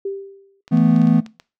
sine tone with exponential decay, 392.9 Hz, G4, 4 cents sharp, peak -20 dBFS, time 0.05-0.61 s, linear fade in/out 5 ms, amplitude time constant 120 ms
clicks, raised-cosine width 0.2 ms, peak -22 dBFS, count 7, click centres 0.679 / 0.773 / 0.963 / 1.017 / 1.072 / 1.263 / 1.399 s
triangle chord, E suspended fourth, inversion none, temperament equal, 164.81 / 220 / 246.9 Hz, E3 / A3 / B3, 0 / 0 / 0 cents, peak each -14 dBFS, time 0.71-1.21 s, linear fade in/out 20 ms
effects noise-tail reverb RT60 0.3 s tail -18 dB re dry

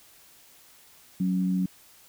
sine tone pair together, 185.01 / 277.2 Hz, F#3 / C#4, 0 / 0 cents, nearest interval perfect fifth, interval 700 cents, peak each -23 / -32 dBFS, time 1.2-1.66 s, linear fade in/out 5 ms, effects white hiss -55 dBFS RMS until 2.08 s

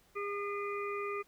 harmonic tone, 405.9 Hz, G#4, 40 cents flat, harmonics 1 / 3 / 5 / 6, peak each -37 / -39 / -46 / -45 dBFS, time 0.15-1.23 s, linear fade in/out 20 ms, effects pink hiss -67 dBFS RMS until 1.27 s

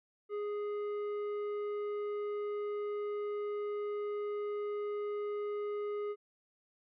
triangle tone with tanh clipping, 414.4 Hz, G#4, 4 cents flat, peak -36 dBFS, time 0.29-6.16 s, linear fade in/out 50 ms, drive 13 dB, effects none

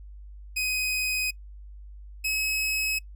sawtooth tone pair in turn, 2511 / 2562 Hz, D#7 / E7, +15 / -50 cents, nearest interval unison, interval 35 cents, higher second, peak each -22 dBFS, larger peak neither, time 0.56-1.31 / 2.24-2.99 s, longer neither, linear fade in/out 10 ms, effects noise-tail reverb RT60 0.1 s tail -24 dB re dry + added 50 Hz sine -41 dBFS peak until 3.15 s

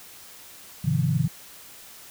sine chord, F minor seventh, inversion first, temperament equal, 103.83 / 130.81 / 155.56 / 174.61 Hz, Ab2 / C3 / Eb3 / F3, 0 / 0 / 0 / 0 cents, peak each -30 / -24 / -24 / -28 dBFS, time 0.84-1.28 s, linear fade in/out 10 ms, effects white hiss -46 dBFS RMS until 2.1 s

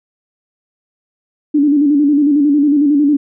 sine tone with vibrato, 290 Hz, D4, 22 cents flat, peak -8 dBFS, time 1.54-3.17 s, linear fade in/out 10 ms, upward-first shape square, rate 11 Hz, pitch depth 58 cents each way, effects none

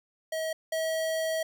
square tone pair in turn, 639 / 642.4 Hz, D#5 / E5, +46 / -45 cents, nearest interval unison, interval 9 cents, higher second, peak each -30 / -28 dBFS, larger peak second, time 0.32-0.53 / 0.72-1.43 s, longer second, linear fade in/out 5 ms, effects none

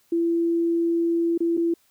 sine tone with dropouts, 336.6 Hz, E4, 36 cents sharp, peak -19 dBFS, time 0.12-1.74 s, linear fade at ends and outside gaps 5 ms, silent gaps 1.378-1.404 / 1.57-1.575 s, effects white hiss -63 dBFS RMS until 1.9 s

